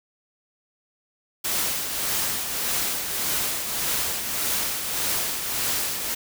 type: noise with tremolo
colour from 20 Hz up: white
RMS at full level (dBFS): -24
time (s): 1.44-6.15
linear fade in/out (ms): 10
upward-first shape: triangle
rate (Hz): 1.7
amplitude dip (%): 50
effects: none